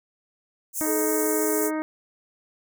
pink high-pass noise, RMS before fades -29 dBFS, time 0.73-1.71 s, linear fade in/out 50 ms, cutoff 6500 Hz, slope 48 dB/octave
harmonic tone, 311.1 Hz, D#4, in tune, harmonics 1 / 2 / 3 / 4 / 5 / 6 / 7, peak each -26 / -32 / -36 / -38 / -40 / -42 / -43 dBFS, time 0.81-1.82 s, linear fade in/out 0 ms
sine tone with pitch glide, 429.5 to 424.1 Hz, A4 to G#4, -42 to +36 cents, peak -25 dBFS, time 0.85-1.72 s, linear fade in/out 50 ms, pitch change -22 cents, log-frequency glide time 1.31-1.52 s
effects none

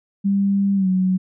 sine tone with pitch glide, 198.2 to 186 Hz, G3 to F#3, +19 to +9 cents, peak -15 dBFS, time 0.24-1.18 s, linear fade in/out 20 ms, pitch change -110 cents, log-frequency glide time 0.75-0.88 s, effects none

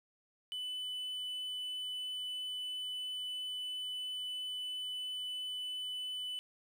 triangle tone with quantisation, 2999 Hz, F#7, 23 cents sharp, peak -36 dBFS, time 0.52-6.39 s, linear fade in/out 0 ms, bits 11, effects none

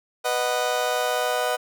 30% pulse chord, B major, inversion none, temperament just, 493.9 / 617.4 / 740.8 Hz, B4 / D#5 / F#5, 0 / -14 / +2 cents, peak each -24 dBFS, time 0.24-1.57 s, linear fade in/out 20 ms, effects none

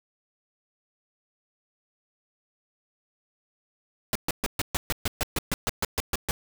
pink noise bursts, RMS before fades -26 dBFS, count 15, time 4.13-6.31 s, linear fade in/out 0 ms, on 24 ms, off 130 ms, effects none

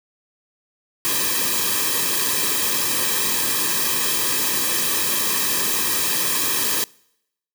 white noise with comb filter, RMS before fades -21 dBFS, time 1.05-6.84 s, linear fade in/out 0 ms, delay 1.4 ms, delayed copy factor -0.9, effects noise-tail reverb RT60 0.8 s tail -25 dB re dry

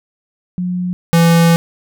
sine / square tone pair in turn, 179.9 / 167.74 Hz, F#3 / E3, -48 / +30 cents, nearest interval minor second, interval 122 cents, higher first, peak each -16 / -8 dBFS, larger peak second, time 0.58-0.93 / 1.13-1.56 s, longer second, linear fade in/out 0 ms, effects none

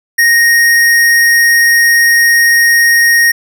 square tone, 1864.7 Hz, A#6, in tune, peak -6 dBFS, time 0.18-3.32 s, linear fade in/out 10 ms, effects none

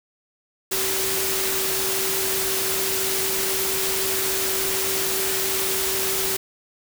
sine tone in noise, 383.8 Hz, G4, 37 cents flat, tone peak -29 dBFS, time 0.71-6.37 s, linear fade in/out 10 ms, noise white, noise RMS -24 dBFS, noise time 0.71-6.37 s, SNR -8 dB, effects none

